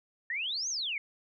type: exponential two-way sweep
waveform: sine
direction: up then down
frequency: 1790 to 6645 to 2127 Hz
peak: -31 dBFS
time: 0.3-0.98 s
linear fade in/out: 2 ms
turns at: 0.69 s
effects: none